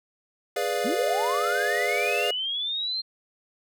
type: chord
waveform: square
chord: G# diminished seventh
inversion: none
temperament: equal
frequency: 415.3 / 493.9 / 587.3 / 698.5 Hz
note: G#4 / B4 / D5 / F5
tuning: 0 / 0 / 0 / 0 cents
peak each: -31 dBFS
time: 0.56-2.31 s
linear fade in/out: 5 ms
type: linear sweep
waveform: sine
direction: up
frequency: 185 to 4209 Hz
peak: -26 dBFS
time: 0.84-3.02 s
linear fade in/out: 20 ms
effects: none